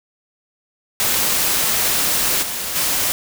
white noise with level steps, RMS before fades -18 / -25 / -19 dBFS, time 1-3.12 s, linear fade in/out 0 ms, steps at 2.42 / 2.75 s, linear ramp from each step 10 ms, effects none

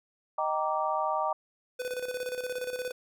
sine chord, Eb major seventh, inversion none, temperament just, 622.3 / 777.8 / 933.4 / 1166.7 Hz, Eb5 / G5 / Bb5 / D6, 0 / -14 / +2 / -12 cents, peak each -32 dBFS, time 0.38-1.33 s, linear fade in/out 5 ms
square tone with tremolo, 499.9 Hz, B4, 21 cents sharp, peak -31 dBFS, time 1.79-2.92 s, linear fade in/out 10 ms, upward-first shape square, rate 17 Hz, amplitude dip 60%
effects none

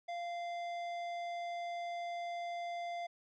sine tone with tanh clipping, 693 Hz, F5, 14 cents flat, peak -40 dBFS, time 0.08-3.07 s, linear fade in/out 10 ms, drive 13 dB, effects none

